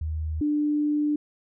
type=tone pair in turn; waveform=sine; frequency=78.4 / 297 Hz; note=D#2 / D4; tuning=+14 / +20 cents; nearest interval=octave + major seventh; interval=2306 cents; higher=second; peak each=-26 / -21 dBFS; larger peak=second; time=0.01-0.41 / 0.41-1.16 s; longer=second; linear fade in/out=5 ms; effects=none